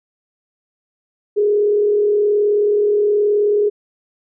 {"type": "tone with frequency modulation", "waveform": "sine", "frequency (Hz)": 415.3, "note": "G#4", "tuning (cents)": 0, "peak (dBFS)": -12, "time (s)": [1.36, 3.7], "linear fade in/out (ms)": 20, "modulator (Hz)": 38.9, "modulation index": 0.37, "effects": []}